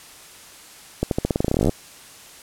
accelerating click train, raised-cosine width 2 ms, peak -6 dBFS, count 20, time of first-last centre 1.03-1.694 s, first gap 82 ms, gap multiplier 0.89, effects white hiss -44 dBFS RMS until 2.42 s + low-pass 11000 Hz 12 dB/octave

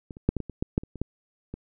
clicks, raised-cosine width 3 ms, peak -25 / -30 / -7 / -15 / -19 / -23 / -13 / -9 / -26 / -26 / -14 / -22 dBFS, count 12, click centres 0.108 / 0.169 / 0.29 / 0.367 / 0.403 / 0.497 / 0.625 / 0.779 / 0.835 / 0.957 / 1.016 / 1.54 s, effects none

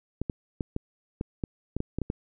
clicks, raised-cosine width 3 ms, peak -16 dBFS, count 11, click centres 0.216 / 0.298 / 0.608 / 0.764 / 1.211 / 1.438 / 1.766 / 1.804 / 1.986 / 2.017 / 2.101 s, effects none

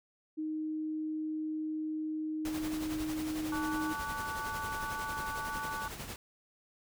sine tone, 311.1 Hz, D#4, in tune, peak -33 dBFS, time 0.37-3.94 s, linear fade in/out 20 ms
pink noise with tremolo, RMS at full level -41 dBFS, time 2.45-6.16 s, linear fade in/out 2 ms, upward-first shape sine, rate 11 Hz, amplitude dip 50%
sine chord, D major, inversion second, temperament equal with one note detuned, 880 / 1144.5 / 1480 Hz, A5 / D6 / F#6, 0 / -45 / 0 cents, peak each -40 dBFS, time 3.52-5.88 s, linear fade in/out 2 ms
effects none

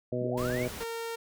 harmonic tone, 124 Hz, B2, 7 cents sharp, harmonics 1 / 2 / 3 / 4 / 5, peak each -35 / -35 / -35 / -35 / -35 dBFS, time 0.12-0.68 s, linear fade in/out 5 ms
sine linear sweep, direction up, 139.1 to 2340 Hz, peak -37 dBFS, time 0.21-0.66 s, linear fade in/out 10 ms
pink noise, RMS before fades -40 dBFS, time 0.37-0.84 s, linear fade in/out 10 ms
sawtooth tone, 459.6 Hz, A#4, 25 cents flat, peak -30 dBFS, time 0.8-1.16 s, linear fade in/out 10 ms
effects none

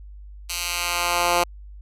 10% pulse tone with high-pass filter sweep, 174.61 Hz, F3, in tune, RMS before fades -23 dBFS, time 0.49-1.44 s, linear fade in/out 10 ms, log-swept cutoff 3600 to 510 Hz, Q 0.75, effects added 50 Hz sine -38 dBFS peak until 1.81 s + resampled to 32000 Hz

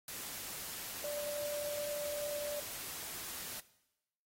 sine tone in noise, 587.3 Hz, D5, in tune, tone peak -37 dBFS, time 1.04-2.6 s, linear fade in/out 2 ms, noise white, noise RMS -44 dBFS, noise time 0.08-3.6 s, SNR +4 dB, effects noise-tail reverb RT60 0.9 s tail -18 dB re dry + AAC 48 kbps

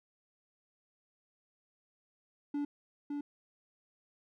triangle tone with echo, 289 Hz, D4, 28 cents flat, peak -30 dBFS, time 2.54-2.65 s, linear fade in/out 5 ms, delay 560 ms, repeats 1, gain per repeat -3 dB, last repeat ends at 3.21 s, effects none

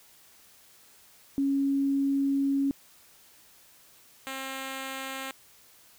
sine / 5% pulse tone pair in turn, 276.3 / 266.9 Hz, C#4 / C4, -6 / +35 cents, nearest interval minor second, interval 59 cents, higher first, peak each -23 dBFS, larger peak neither, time 1.38-2.71 / 4.27-5.31 s, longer first, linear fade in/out 0 ms, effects white hiss -57 dBFS RMS until 5.98 s

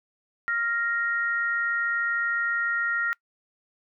sine tone pair together, 1396.9 / 1869.7 Hz, F6 / A#6, 0 / +5 cents, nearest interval perfect fourth, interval 505 cents, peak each -26 / -27 dBFS, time 0.48-3.13 s, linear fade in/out 0 ms, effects noise-tail reverb RT60 0.1 s tail -24 dB re dry

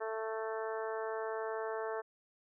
harmonic tone, 221.1 Hz, A3, 9 cents sharp, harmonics 2 / 3 / 4 / 5 / 6 / 7 / 8, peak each -38 / -42 / -44 / -46 / -48 / -49 / -50 dBFS, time 0-2.02 s, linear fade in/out 20 ms, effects none

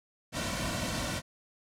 pink noise with comb filter, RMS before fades -33 dBFS, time 0.32-1.22 s, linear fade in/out 50 ms, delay 2.4 ms, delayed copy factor -0.75, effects low-pass 9000 Hz 12 dB/octave

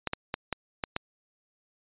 clicks, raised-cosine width 0.3 ms, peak -13 dBFS, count 6, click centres 0.073 / 0.134 / 0.341 / 0.527 / 0.838 / 0.964 s, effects resampled to 8000 Hz

